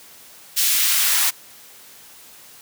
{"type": "noise with high-pass filter sweep", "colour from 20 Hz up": "white", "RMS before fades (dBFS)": -18, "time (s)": [0.56, 1.31], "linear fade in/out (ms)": 20, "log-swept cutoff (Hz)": [2900, 1000], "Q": 0.91, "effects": ["white hiss -45 dBFS RMS until 2.61 s", "high-pass 80 Hz 12 dB/octave"]}